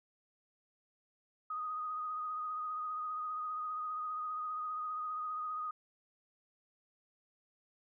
sine tone with vibrato, 1244.5 Hz, D#6, in tune, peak -36 dBFS, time 1.5-5.71 s, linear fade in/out 5 ms, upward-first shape sine, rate 15 Hz, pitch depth 28 cents each way, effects none

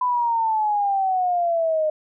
sine exponential sweep, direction down, 1006 to 612 Hz, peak -18 dBFS, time 0.01-1.9 s, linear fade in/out 5 ms, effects none

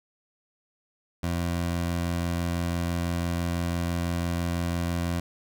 20% pulse tone, 86 Hz, F2, 26 cents flat, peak -21 dBFS, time 1.23-5.2 s, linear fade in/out 5 ms, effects none

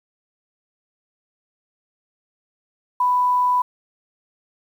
sine tone, 992 Hz, B5, 7 cents sharp, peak -15 dBFS, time 3-3.62 s, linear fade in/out 5 ms, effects 8-bit

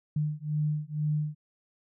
sine beating tone pair, 150 / 152.1 Hz, D3 / D#3, +37 / -39 cents, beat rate 2.1 Hz, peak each -30 dBFS, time 0.16-1.35 s, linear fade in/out 5 ms, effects none

